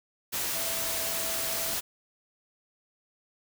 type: tone in noise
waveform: sine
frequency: 659.3 Hz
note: E5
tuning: in tune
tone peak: -40 dBFS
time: 0.54-1.75 s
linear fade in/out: 20 ms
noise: white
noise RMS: -31 dBFS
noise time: 0.32-1.81 s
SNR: -12 dB
effects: none